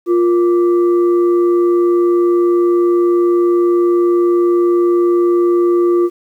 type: tone with frequency modulation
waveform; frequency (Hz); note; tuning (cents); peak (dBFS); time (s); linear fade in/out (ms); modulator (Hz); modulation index
sine; 350; F4; +4; -9; 0.06-6.1; 50; 820; 0.31
effects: 8-bit